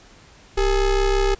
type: ring-modulated tone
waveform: square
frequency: 213 Hz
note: G#3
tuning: 44 cents sharp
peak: -14 dBFS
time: 0.57-1.35 s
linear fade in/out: 10 ms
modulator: 180 Hz
effects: pink hiss -49 dBFS RMS until 1.39 s + resampled to 16000 Hz